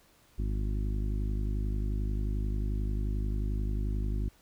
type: harmonic tone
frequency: 51.3 Hz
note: G#1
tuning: 21 cents flat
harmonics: 1 / 2 / 3 / 4 / 5 / 6 / 7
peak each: -29 / -36 / -45 / -42 / -44 / -48 / -48 dBFS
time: 0.38-4.29 s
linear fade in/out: 10 ms
effects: pink hiss -63 dBFS RMS until 4.41 s